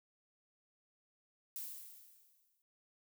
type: noise with exponential decay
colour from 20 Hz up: violet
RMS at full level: -42 dBFS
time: 1.56-2.62 s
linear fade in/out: 0 ms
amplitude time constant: 230 ms
effects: none